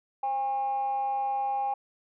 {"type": "tone with frequency modulation", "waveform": "sine", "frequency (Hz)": 809, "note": "G#5", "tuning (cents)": -46, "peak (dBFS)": -25, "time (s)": [0.23, 1.74], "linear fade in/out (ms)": 5, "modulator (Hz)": 279, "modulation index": 0.26, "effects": ["tanh soft clip ceiling -22 dBFS"]}